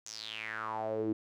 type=tone with band-pass filter sweep; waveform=sawtooth; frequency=110 Hz; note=A2; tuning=in tune; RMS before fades=-37 dBFS; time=0.06-1.13 s; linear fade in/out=5 ms; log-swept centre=6600 to 300 Hz; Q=6.5; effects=none